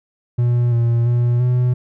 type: tone with pitch steps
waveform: triangle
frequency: 120.8 / 117.6 / 120.5 / 124.3 Hz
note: B2 / A#2 / B2 / B2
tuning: -38 / +16 / -42 / +12 cents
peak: -11 dBFS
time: 0.38-1.74 s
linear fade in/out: 10 ms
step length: 340 ms
effects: none